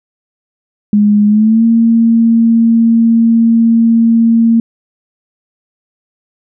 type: tone with pitch glide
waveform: sine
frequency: 207.7 to 229.1 Hz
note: G#3 to A#3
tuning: 0 to -30 cents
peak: -5 dBFS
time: 0.93-4.6 s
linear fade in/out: 2 ms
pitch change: +170 cents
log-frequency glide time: 1.27-1.64 s
effects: none